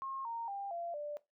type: tone with pitch steps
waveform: sine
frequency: 1075 / 925.1 / 796.1 / 685.1 / 589.5 Hz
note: C6 / A#5 / G5 / F5 / D5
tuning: +47 / -13 / +27 / -33 / +6 cents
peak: -38 dBFS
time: 0.02-1.17 s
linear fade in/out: 0 ms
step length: 230 ms
effects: noise-tail reverb RT60 0.2 s tail -18 dB re dry